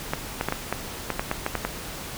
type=clicks; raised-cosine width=0.5 ms; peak=-9 dBFS; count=11; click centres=0.135 / 0.411 / 0.486 / 0.524 / 0.726 / 1.103 / 1.195 / 1.314 / 1.464 / 1.553 / 1.65 s; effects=pink hiss -36 dBFS RMS until 2.17 s